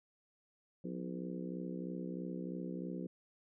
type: harmonic tone with a mistuned harmonic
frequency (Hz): 63.1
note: B1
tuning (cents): +38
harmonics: 3 / 4 / 5 / 6 / 7 / 8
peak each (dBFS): -42 / -46 / -46 / -49 / -52 / -51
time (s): 0.84-3.07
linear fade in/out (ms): 5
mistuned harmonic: 3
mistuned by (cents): -100
effects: none